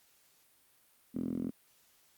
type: tone with band-pass filter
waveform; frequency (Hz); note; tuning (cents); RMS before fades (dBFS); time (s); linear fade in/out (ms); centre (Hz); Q
5% pulse; 42.64; F1; -41; -36; 1.14-1.51; 20; 240; 5.3
effects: white hiss -67 dBFS RMS until 2.17 s + Opus 48 kbps